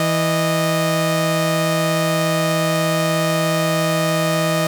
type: tone pair together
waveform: sawtooth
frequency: 163.7 / 618 Hz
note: E3 / D#5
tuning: -12 / -12 cents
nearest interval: octave + major seventh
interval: 2300 cents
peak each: -15 dBFS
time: 0-4.67 s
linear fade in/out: 2 ms
effects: none